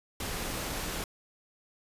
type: noise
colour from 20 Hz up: pink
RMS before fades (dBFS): -35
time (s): 0.2-1.04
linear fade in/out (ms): 2
effects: resampled to 32000 Hz